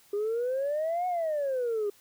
sine exponential two-way sweep, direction up then down, 401.5 to 736 to 401.5 Hz, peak -25 dBFS, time 0.13-1.9 s, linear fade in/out 5 ms, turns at 1.07 s, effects tanh soft clip ceiling -24 dBFS + white hiss -60 dBFS RMS until 2 s

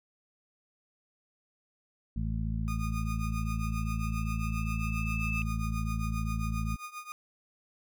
harmonic tone, 55 Hz, A1, in tune, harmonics 1 / 2 / 3 / 4, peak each -32 / -35 / -37 / -38 dBFS, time 2.16-6.76 s, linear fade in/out 5 ms
30% pulse tone with tremolo, 1228 Hz, D#6, 23 cents flat, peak -34 dBFS, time 2.68-7.12 s, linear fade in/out 0 ms, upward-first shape triangle, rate 7.5 Hz, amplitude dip 90%
sine tone with exponential growth, 2623 Hz, E7, 9 cents flat, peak -32 dBFS, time 2.7-5.42 s, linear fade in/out 1 ms, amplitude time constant 590 ms
effects none

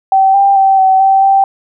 sine tone with pitch steps, 771 / 792 / 775 / 762 / 775 / 781 Hz, G5 / G5 / G5 / G5 / G5 / G5, -29 / +18 / -20 / -49 / -20 / -7 cents, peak -5 dBFS, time 0.12-1.44 s, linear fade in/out 2 ms, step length 220 ms, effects none

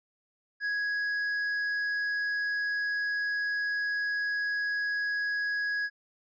triangle tone with tanh clipping, 1664 Hz, G#6, 3 cents sharp, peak -29 dBFS, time 0.6-5.9 s, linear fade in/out 50 ms, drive 10 dB, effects resampled to 16000 Hz

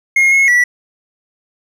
triangle tone with pitch steps, 2146 / 2173 / 1951 Hz, C7 / C#7 / B6, +43 / -35 / -22 cents, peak -6 dBFS, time 0.16-0.64 s, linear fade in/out 5 ms, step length 160 ms, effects none

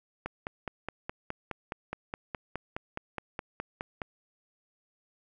click train, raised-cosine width 0.5 ms, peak -19 dBFS, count 19, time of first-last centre 0.26-4.018 s, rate 4.79 Hz, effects none

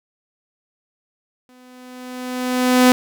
sawtooth tone with exponential growth, 251.8 Hz, B3, 34 cents sharp, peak -4 dBFS, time 1.49-2.92 s, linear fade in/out 0 ms, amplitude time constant 310 ms, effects none

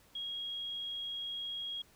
sine tone, 3287 Hz, G#7, 19 cents flat, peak -37 dBFS, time 0.15-1.82 s, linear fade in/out 5 ms, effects pink hiss -64 dBFS RMS until 1.95 s

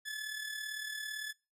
sawtooth tone with amplitude modulation, 1724 Hz, A6, 36 cents flat, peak -32 dBFS, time 0.05-1.33 s, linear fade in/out 20 ms, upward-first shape sine, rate 37.8 Hz, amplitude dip 50%, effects noise-tail reverb RT60 0.3 s tail -23 dB re dry + resampled to 32000 Hz

